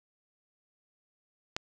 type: click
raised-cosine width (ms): 0.2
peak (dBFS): -14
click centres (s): 1.565
effects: none